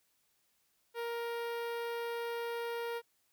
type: tone with notch filter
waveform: sawtooth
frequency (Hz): 468.7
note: A#4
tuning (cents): +9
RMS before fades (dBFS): -38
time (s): 0.94-3.02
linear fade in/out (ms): 50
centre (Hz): 7100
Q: 0.56
effects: white hiss -75 dBFS RMS until 3.32 s